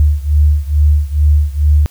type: beating tone pair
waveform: sine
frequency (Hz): 73.42 / 75.72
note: D2 / D#2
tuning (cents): 0 / -47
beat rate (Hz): 2.3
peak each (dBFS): -10 / -12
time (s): 0-1.86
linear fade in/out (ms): 0
effects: white hiss -46 dBFS RMS until 1.9 s